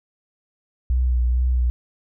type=tone with vibrato; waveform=sine; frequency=61.74 Hz; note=B1; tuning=in tune; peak=-16 dBFS; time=0.9-1.7 s; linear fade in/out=0 ms; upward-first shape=sine; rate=2.2 Hz; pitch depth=32 cents each way; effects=none